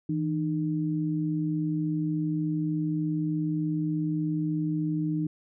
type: tone pair together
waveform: sine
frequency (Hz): 161.52 / 304.9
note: E3 / D#4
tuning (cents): -35 / -35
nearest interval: major seventh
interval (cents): 1100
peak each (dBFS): -28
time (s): 0.09-5.27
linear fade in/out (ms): 5
effects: none